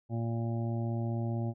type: harmonic tone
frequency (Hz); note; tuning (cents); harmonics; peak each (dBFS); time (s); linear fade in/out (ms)
115.6; A#2; -14; 1 / 2 / 3 / 5 / 6 / 7; -31 / -37 / -41 / -45 / -47 / -48; 0.09-1.54; 50
effects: none